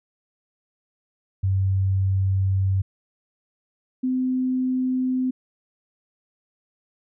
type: tone pair in turn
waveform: sine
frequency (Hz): 96 / 256.3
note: G2 / C4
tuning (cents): -36 / -36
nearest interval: octave + perfect fourth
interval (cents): 1700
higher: second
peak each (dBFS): -18 / -20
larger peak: first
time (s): 1.43-2.82 / 4.03-5.31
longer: first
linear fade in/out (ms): 10
effects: none